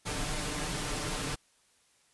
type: noise with comb filter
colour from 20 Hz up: pink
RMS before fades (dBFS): -34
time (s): 0.05-1.36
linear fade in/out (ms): 20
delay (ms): 6.7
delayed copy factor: +0.65
effects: white hiss -67 dBFS RMS until 2.13 s + resampled to 24000 Hz